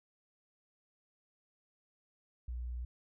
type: tone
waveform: sine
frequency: 60.6 Hz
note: B1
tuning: 32 cents flat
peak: -37 dBFS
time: 2.48-2.85 s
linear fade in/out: 5 ms
effects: none

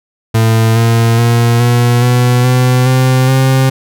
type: tone with pitch steps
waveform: 40% pulse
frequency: 112.5 / 115.13 / 117.82 / 120.57 / 123.39 / 126.28 / 129.23 / 132.25 Hz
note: A2 / A#2 / A#2 / B2 / B2 / B2 / C3 / C3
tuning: +39 / -21 / +19 / -41 / -1 / +39 / -21 / +19 cents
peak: -6 dBFS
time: 0.34-3.7 s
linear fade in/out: 10 ms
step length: 420 ms
effects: none

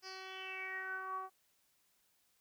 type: tone with low-pass filter sweep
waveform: 10% pulse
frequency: 378.3 Hz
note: F#4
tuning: 38 cents sharp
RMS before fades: -44 dBFS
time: 0.02-1.3 s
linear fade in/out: 50 ms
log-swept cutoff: 5100 to 930 Hz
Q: 7.8
effects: white hiss -75 dBFS RMS until 2.4 s

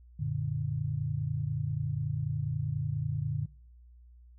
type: chord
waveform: sine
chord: Gb augmented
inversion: none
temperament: equal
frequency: 92.5 / 116.54 / 146.83 Hz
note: Gb2 / Bb2 / D3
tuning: 0 / 0 / 0 cents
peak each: -37 / -34 / -32 dBFS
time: 0.19-3.46 s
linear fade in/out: 10 ms
effects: noise-tail reverb RT60 0.6 s tail -24 dB re dry + added 60 Hz sine -52 dBFS peak until 4.38 s

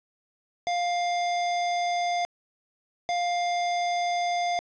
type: tone pair in turn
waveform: square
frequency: 702 / 702 Hz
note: F5 / F5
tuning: +9 / +9 cents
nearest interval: unison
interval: 0 cents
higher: neither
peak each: -25 dBFS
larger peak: neither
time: 0.67-2.25 / 3.09-4.59 s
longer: first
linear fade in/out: 0 ms
effects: resampled to 16000 Hz + 9-bit

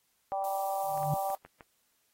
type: harmonic tone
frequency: 194.8 Hz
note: G3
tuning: 11 cents flat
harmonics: 3 / 4 / 5 / 6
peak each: -36 / -31 / -43 / -45 dBFS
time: 0.32-1.35 s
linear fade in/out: 0 ms
type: noise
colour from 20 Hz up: violet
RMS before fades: -44 dBFS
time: 0.44-1.35 s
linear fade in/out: 0 ms
type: tone with exponential growth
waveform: sine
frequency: 148.2 Hz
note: D3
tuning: 16 cents sharp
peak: -25 dBFS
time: 0.83-1.14 s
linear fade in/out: 2 ms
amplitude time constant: 66 ms
type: clicks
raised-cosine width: 0.5 ms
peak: -34 dBFS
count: 5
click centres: 0.976 / 1.031 / 1.302 / 1.45 / 1.608 s
effects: white hiss -73 dBFS RMS until 2.13 s + AAC 48 kbps

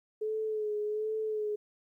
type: tone with vibrato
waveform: sine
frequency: 428 Hz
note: A4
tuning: 48 cents flat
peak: -30 dBFS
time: 0.21-1.56 s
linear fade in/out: 10 ms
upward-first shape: sine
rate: 1.3 Hz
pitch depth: 36 cents each way
effects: 12-bit

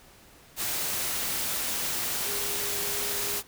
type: tone in noise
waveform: sine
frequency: 407.5 Hz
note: G#4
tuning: 33 cents flat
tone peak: -39 dBFS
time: 2.23-3.42 s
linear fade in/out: 50 ms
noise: white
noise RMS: -30 dBFS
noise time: 0.56-3.43 s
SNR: -12 dB
effects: pink hiss -54 dBFS RMS until 3.47 s

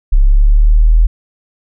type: exponential sweep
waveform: sine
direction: up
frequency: 33.57 to 41.2 Hz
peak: -4 dBFS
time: 0.12-1.07 s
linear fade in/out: 10 ms
effects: none

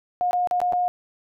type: tone with dropouts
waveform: sine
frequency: 717 Hz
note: F5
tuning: 45 cents sharp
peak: -19 dBFS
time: 0.21-0.88 s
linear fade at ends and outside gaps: 0 ms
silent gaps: 0.31-0.331 / 0.473-0.511 / 0.603-0.616 / 0.724-0.733 s
effects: none

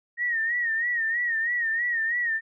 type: tone with vibrato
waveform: sine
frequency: 1864.7 Hz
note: A#6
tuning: in tune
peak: -23 dBFS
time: 0.17-2.41 s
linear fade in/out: 50 ms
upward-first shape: sine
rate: 3.1 Hz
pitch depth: 81 cents each way
effects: none

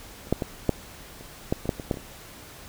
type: clicks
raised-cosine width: 2 ms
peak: -30 / -7 / -13 / -6 / -30 / -9 / -20 / -9 / -20 / -10 / -22 / -23 dBFS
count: 12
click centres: 0.271 / 0.326 / 0.422 / 0.693 / 1.21 / 1.525 / 1.656 / 1.692 / 1.798 / 1.912 / 1.942 / 1.972 s
effects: pink hiss -45 dBFS RMS until 2.68 s

